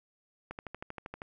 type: click train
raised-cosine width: 0.5 ms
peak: -25 dBFS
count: 10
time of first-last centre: 0.51-1.219 s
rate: 12.7 Hz
effects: none